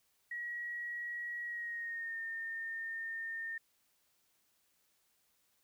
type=tone with pitch glide; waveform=sine; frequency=1911 to 1820.5 Hz; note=A#6 to A#6; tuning=+43 to -41 cents; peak=-38 dBFS; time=0.31-3.58 s; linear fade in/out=5 ms; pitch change=-84 cents; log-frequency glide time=1.44-2.2 s; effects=white hiss -75 dBFS RMS until 5.63 s